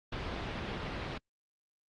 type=low-pass noise; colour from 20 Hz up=pink; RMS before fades=-38 dBFS; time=0.12-1.18 s; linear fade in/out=5 ms; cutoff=4000 Hz; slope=24 dB/octave; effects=Opus 32 kbps